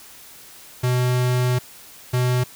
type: tone pair in turn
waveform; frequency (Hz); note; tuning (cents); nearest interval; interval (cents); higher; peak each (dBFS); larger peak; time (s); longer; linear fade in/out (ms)
square; 125.1 / 125.1; B2 / B2; +23 / +23; unison; 0; neither; -18; neither; 0.83-1.59 / 2.13-2.44; first; 10
effects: white hiss -44 dBFS RMS until 2.55 s